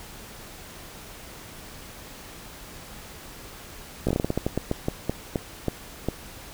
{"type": "slowing click train", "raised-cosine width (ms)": 2, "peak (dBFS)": -10, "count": 17, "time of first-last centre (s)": [4.07, 6.086], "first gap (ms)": 16, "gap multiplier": 1.24, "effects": ["pink hiss -43 dBFS RMS until 6.53 s"]}